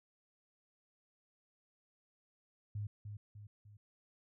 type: tone with echo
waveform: sine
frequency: 103.83 Hz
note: G#2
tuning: in tune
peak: -37 dBFS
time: 2.75-2.87 s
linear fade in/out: 5 ms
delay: 300 ms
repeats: 3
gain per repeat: -6 dB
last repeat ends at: 3.77 s
effects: none